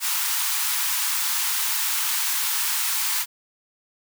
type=high-pass noise; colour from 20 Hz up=white; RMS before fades=-24 dBFS; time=0-3.26 s; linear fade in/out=50 ms; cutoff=830 Hz; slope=96 dB/octave; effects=none